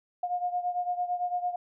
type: beating tone pair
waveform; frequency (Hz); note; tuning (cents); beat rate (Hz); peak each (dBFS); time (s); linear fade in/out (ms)
sine; 712 / 720.9; F5 / F#5; +33 / -45; 8.9; -29 / -33; 0.23-1.56; 5
effects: none